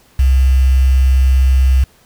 sine tone with quantisation, 65.41 Hz, C2, in tune, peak -7 dBFS, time 0.19-1.84 s, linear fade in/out 5 ms, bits 5, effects pink hiss -50 dBFS RMS until 2.05 s

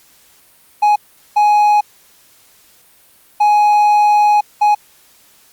triangle tone bursts at uneven times, 835 Hz, G#5, 9 cents sharp, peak -6 dBFS, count 4, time 0.82-0.96 / 1.36-1.81 / 3.4-4.41 / 4.61-4.75 s, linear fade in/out 10 ms, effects white hiss -49 dBFS RMS until 5.52 s + Opus 48 kbps

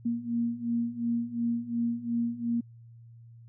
sine beating tone pair, 233.1 / 235.9 Hz, A#3 / A#3, 0 / +21 cents, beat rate 2.8 Hz, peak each -32 / -29 dBFS, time 0.05-2.61 s, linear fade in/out 10 ms, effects added 116 Hz sine -48 dBFS peak until 3.48 s

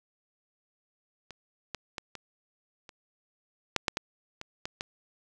clicks, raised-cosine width 0.2 ms, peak -26 / -17 / -18 / -23 / -29 / -7 / -8 / -12 / -22 / -17 / -16 dBFS, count 11, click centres 1.307 / 1.747 / 1.982 / 2.153 / 2.892 / 3.763 / 3.882 / 3.971 / 4.414 / 4.655 / 4.809 s, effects none

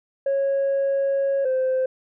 sine tone pair in turn, 550 / 519.1 Hz, C#5 / C5, -14 / -14 cents, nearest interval minor second, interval 100 cents, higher first, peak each -17 dBFS, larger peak neither, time 0.26-1.45 / 1.45-1.86 s, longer first, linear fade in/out 5 ms, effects tanh soft clip ceiling -17 dBFS

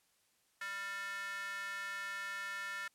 square tone with high-pass filter, 197.9 Hz, G3, 17 cents sharp, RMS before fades -42 dBFS, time 0.61-2.88 s, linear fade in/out 5 ms, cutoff 1600 Hz, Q 8.1, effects white hiss -74 dBFS RMS until 2.94 s + low-pass 12000 Hz 12 dB/octave

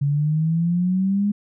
sine exponential sweep, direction up, 140 to 207.7 Hz, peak -17 dBFS, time 0.01-1.32 s, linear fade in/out 10 ms, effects none

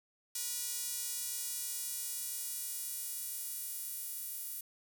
sawtooth tone with high-pass filter sweep, 483 Hz, B4, 39 cents flat, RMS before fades -40 dBFS, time 0.35-4.61 s, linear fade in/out 5 ms, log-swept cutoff 6900 to 12000 Hz, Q 0.92, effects none

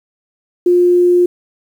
sine tone, 354.5 Hz, F4, 26 cents sharp, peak -7 dBFS, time 0.66-1.26 s, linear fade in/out 5 ms, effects 7-bit

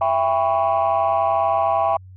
sine chord, C# half-diminished seventh, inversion first, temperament just, 665.2 / 798.3 / 997.9 / 1108.7 Hz, E5 / G5 / B5 / C#6, +16 / +31 / +18 / 0 cents, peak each -19 / -19 / -24 / -23 dBFS, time 0.01-1.97 s, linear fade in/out 5 ms, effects tanh soft clip ceiling -10 dBFS + added 93 Hz sine -39 dBFS peak until 2.16 s

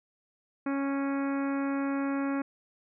harmonic tone, 276.5 Hz, C#4, 4 cents flat, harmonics 1 / 2 / 3 / 4 / 5 / 6 / 7 / 8 / 9, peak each -28 / -38 / -42 / -41 / -42 / -45 / -49 / -49 / -51 dBFS, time 0.66-2.42 s, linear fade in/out 5 ms, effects none

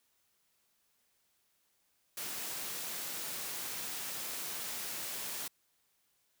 white high-pass noise, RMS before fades -40 dBFS, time 2.17-5.48 s, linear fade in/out 5 ms, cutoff 130 Hz, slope 12 dB/octave, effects white hiss -75 dBFS RMS until 6.4 s

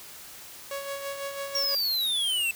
sawtooth tone with tremolo, 557 Hz, C#5, 8 cents sharp, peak -27 dBFS, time 0.71-1.75 s, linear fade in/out 2 ms, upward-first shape sine, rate 6 Hz, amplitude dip 50%
square exponential sweep, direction down, 5630 to 2637 Hz, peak -25 dBFS, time 1.55-2.51 s, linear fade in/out 2 ms
effects white hiss -45 dBFS RMS until 2.55 s

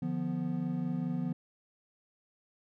triangle chord, B diminished, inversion first, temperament equal with one note detuned, 149.83 / 174.61 / 246.9 Hz, D3 / F3 / B3, +35 / 0 / 0 cents, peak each -36 / -32 / -33 dBFS, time 0.02-1.33 s, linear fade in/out 5 ms, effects none

